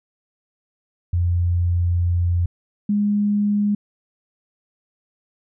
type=tone pair in turn; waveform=sine; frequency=87.31 / 206 Hz; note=F2 / G#3; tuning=0 / -14 cents; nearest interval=octave + minor third; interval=1486 cents; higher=second; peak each=-16 dBFS; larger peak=neither; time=1.13-2.46 / 2.89-3.75 s; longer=first; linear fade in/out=5 ms; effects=none